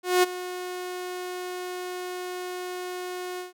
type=tone with ADSR envelope; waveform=sawtooth; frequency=362.4 Hz; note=F#4; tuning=36 cents flat; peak=-12 dBFS; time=0.03-3.53 s; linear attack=200 ms; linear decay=20 ms; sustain=-16 dB; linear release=140 ms; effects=none